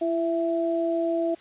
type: tone pair together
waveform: sine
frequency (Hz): 335.9 / 663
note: E4 / E5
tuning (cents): +33 / +10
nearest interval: octave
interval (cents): 1177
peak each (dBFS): -25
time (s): 0.01-1.35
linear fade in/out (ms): 10
effects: white hiss -52 dBFS RMS until 1.4 s + resampled to 8000 Hz